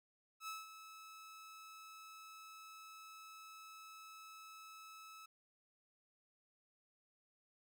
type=tone with ADSR envelope; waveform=sawtooth; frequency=1300 Hz; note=E6; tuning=24 cents flat; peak=-39 dBFS; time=0.4-5.26 s; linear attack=79 ms; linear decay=180 ms; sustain=-11 dB; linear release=6 ms; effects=none